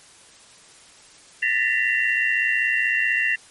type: tone cluster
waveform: sine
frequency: 1770 / 1866 / 1991 / 2747 Hz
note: A6 / A#6 / B6 / F7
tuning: +10 / +1 / +14 / -29 cents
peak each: -24 dBFS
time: 1.42-3.36 s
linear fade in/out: 10 ms
effects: white hiss -49 dBFS RMS until 3.5 s + MP3 48 kbps